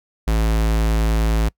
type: tone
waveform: square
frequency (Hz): 54.8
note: A1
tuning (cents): -6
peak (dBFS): -16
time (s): 0.27-1.49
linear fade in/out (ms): 10
effects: noise-tail reverb RT60 0.1 s tail -24 dB re dry